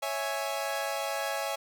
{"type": "chord", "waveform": "sawtooth", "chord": "C# minor", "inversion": "none", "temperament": "equal", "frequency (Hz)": [554.4, 659.3, 830.6], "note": ["C#5", "E5", "G#5"], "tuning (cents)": [0, 0, 0], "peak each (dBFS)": -31, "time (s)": [0.02, 1.56], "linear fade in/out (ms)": 10, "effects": []}